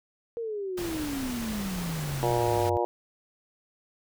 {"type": "exponential sweep", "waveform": "sine", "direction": "down", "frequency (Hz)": [474.1, 90.7], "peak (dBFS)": -30, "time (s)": [0.37, 2.77], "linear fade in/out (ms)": 0}
{"type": "noise", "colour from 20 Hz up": "pink", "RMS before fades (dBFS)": -37, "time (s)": [0.77, 2.7], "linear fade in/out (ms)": 10}
{"type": "harmonic tone", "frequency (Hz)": 119, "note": "A#2", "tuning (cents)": 36, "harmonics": [3, 4, 5, 6, 7, 8], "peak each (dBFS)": [-29, -30, -31, -32, -32, -33], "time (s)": [2.23, 2.85], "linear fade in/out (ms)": 0}
{"effects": []}